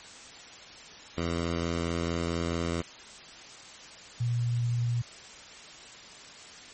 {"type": "tone pair in turn", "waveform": ["10% pulse", "sine"], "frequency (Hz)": [84.5, 119.5], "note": ["E2", "A#2"], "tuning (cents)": [43, 43], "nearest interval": "tritone", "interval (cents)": 600, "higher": "second", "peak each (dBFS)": [-20, -25], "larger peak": "first", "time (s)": [[1.17, 2.82], [4.2, 5.02]], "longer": "first", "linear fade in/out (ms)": 10, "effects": ["white hiss -47 dBFS RMS until 6.73 s", "MP3 32 kbps"]}